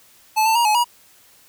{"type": "tone with pitch steps", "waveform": "square", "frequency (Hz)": [868, 890, 945, 850, 959], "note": ["A5", "A5", "A#5", "G#5", "A#5"], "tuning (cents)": [-24, 20, 23, 40, 49], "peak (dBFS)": -15, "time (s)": [0.36, 0.845], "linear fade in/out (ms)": 20, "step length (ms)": 97, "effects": ["white hiss -52 dBFS RMS until 1.48 s"]}